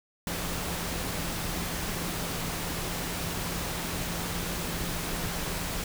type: tone in noise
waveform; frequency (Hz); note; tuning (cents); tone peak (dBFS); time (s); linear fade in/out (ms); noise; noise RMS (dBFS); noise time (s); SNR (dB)
sine; 171; F3; -36; -39; 0.27-5.84; 2; pink; -33; 0.27-5.84; -9
effects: none